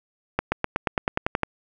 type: accelerating click train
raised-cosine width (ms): 0.5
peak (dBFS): -6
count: 11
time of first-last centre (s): 0.39-1.433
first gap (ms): 130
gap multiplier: 0.95
effects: none